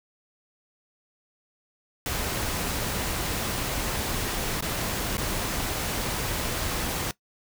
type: noise with dropouts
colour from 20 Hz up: pink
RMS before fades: -29 dBFS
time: 2.06-7.11 s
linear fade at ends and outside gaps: 1 ms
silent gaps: 4.608-4.624 / 5.17-5.18 s
effects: noise-tail reverb RT60 0.1 s tail -19 dB re dry